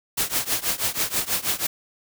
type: noise with tremolo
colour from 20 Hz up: white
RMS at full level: -21 dBFS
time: 0.17-1.67 s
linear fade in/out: 10 ms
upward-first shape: triangle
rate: 6.2 Hz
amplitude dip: 95%
effects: none